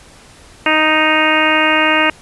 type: harmonic tone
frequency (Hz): 311.1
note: D#4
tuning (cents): 0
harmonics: 1 / 2 / 3 / 4 / 5 / 6 / 7 / 8 / 9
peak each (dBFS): -19 / -19 / -19 / -19 / -19 / -19 / -19 / -19 / -19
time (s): 0.66-2.1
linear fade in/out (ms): 2
effects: pink hiss -42 dBFS RMS until 2.21 s + resampled to 24000 Hz